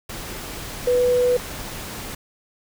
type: tone in noise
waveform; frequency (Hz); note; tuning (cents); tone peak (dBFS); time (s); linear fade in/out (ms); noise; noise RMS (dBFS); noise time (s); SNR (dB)
sine; 493.9; B4; 0; -15; 0.87-1.37; 5; pink; -33; 0.09-2.15; +15
effects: none